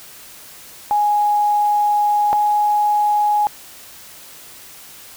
sine tone pair in turn, 830.6 / 834.3 Hz, G#5 / G#5, 0 / +8 cents, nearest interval unison, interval 8 cents, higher second, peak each -13 dBFS, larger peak neither, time 0.91-2.33 / 2.33-3.47 s, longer first, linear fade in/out 0 ms, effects white hiss -40 dBFS RMS until 5.16 s

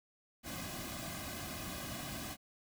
pink noise with comb filter, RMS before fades -43 dBFS, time 0.43-2.37 s, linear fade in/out 50 ms, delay 2.2 ms, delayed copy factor -0.85, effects none

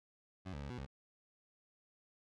20% pulse tone with pitch steps, 93.6 / 71.5 / 70.1 / 123.5 / 67.6 Hz, F#2 / D2 / C#2 / B2 / C#2, +20 / -46 / +20 / 0 / -43 cents, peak -38 dBFS, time 0.45-0.865 s, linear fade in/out 20 ms, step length 83 ms, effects low-pass 5000 Hz 12 dB/octave

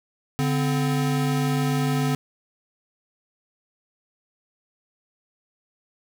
square tone pair together, 144.3 / 257.1 Hz, D3 / C4, -30 / -30 cents, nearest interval minor seventh, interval 1000 cents, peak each -23 / -26 dBFS, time 0.39-2.15 s, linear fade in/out 0 ms, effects none

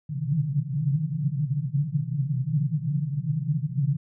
white band-pass noise, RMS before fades -26 dBFS, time 0.09-3.97 s, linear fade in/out 10 ms, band 130 to 160 Hz, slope 96 dB/octave, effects none

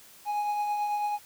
triangle tone with tremolo, 830.6 Hz, G#5, in tune, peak -23 dBFS, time 0.25-1.19 s, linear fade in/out 50 ms, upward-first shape triangle, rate 9.1 Hz, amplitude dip 35%, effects white hiss -53 dBFS RMS until 1.25 s

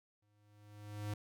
square tone with exponential growth, 104.3 Hz, G#2, 8 cents sharp, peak -37 dBFS, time 0.22-1.14 s, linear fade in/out 5 ms, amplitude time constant 200 ms, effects none

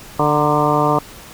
harmonic tone with a mistuned harmonic, 148.5 Hz, D3, 20 cents sharp, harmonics 1 / 2 / 3 / 4 / 5 / 6 / 7 / 8, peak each -21 / -21 / -21 / -21 / -21 / -21 / -21 / -21 dBFS, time 0.19-0.99 s, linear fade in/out 5 ms, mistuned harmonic 6, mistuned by +63 cents, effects pink hiss -38 dBFS RMS until 1.33 s

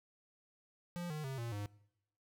square tone with pitch steps, 174.61 / 152.89 / 133.87 / 117.21 / 102.63 Hz, F3 / D#3 / C3 / A#2 / G#2, 0 / -30 / +40 / +10 / -20 cents, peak -40 dBFS, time 0.96-1.66 s, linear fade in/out 0 ms, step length 140 ms, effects noise-tail reverb RT60 0.8 s tail -22 dB re dry

